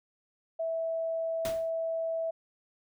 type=tone; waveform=sine; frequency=655 Hz; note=E5; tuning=11 cents flat; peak=-29 dBFS; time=0.59-2.31 s; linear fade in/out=10 ms
type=noise with exponential decay; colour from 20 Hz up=pink; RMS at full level=-34 dBFS; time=1.45-1.7 s; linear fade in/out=1 ms; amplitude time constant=54 ms
effects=none